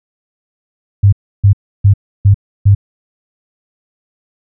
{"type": "tone bursts", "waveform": "sine", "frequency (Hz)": 100, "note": "G2", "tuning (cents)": 35, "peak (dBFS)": -3, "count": 5, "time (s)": [1.03, 2.75], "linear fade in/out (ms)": 10, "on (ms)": 96, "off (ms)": 310, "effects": []}